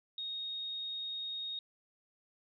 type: tone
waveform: sine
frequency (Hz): 3730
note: A#7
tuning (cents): 0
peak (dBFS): -37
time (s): 0.18-1.59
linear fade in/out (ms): 2
effects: none